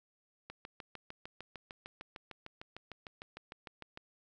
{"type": "click train", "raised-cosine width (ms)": 0.3, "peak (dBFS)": -29, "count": 24, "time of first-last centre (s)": [0.5, 3.974], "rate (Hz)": 6.62, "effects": []}